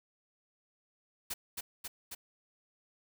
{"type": "noise with echo", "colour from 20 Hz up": "white", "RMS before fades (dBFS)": -37, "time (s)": [1.3, 1.34], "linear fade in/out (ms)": 10, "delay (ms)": 270, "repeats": 3, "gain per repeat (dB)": -2, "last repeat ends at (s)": 2.15, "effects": []}